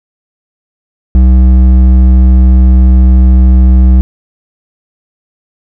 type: tone with hard clipping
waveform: sine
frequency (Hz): 63.3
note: B1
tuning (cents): +43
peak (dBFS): -3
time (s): 1.15-4.01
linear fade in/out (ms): 0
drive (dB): 8
effects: none